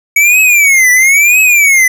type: tone with vibrato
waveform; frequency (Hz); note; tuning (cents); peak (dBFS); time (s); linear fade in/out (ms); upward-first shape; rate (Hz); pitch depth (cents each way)
square; 2250; C#7; +25; -5; 0.16-1.88; 5; triangle; 1; 240
effects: none